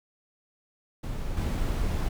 brown noise with level steps, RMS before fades -32 / -27 dBFS, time 1.03-2.09 s, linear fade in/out 10 ms, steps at 1.37 s, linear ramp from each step 2 ms, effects none

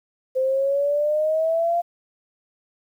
sine exponential sweep, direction up, 516 to 696 Hz, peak -18 dBFS, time 0.35-1.82 s, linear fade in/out 20 ms, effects 9-bit

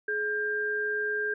sine tone pair together, 422.5 / 1595 Hz, G#4 / G6, +30 / +30 cents, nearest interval octave + major seventh, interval 2300 cents, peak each -32 / -28 dBFS, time 0.08-1.34 s, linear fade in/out 5 ms, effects none

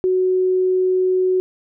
sine tone, 370.5 Hz, F#4, 2 cents sharp, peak -14 dBFS, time 0.04-1.4 s, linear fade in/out 0 ms, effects none

